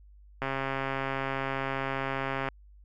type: click train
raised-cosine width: 0.5 ms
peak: -16 dBFS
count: 280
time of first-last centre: 0.42-2.487 s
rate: 135 Hz
effects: added 50 Hz sine -51 dBFS peak until 2.84 s